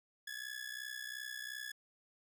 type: ring-modulated tone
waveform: sawtooth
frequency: 1700 Hz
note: G#6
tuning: 40 cents sharp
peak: -36 dBFS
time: 0.27-1.72 s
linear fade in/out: 5 ms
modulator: 31.4 Hz
effects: none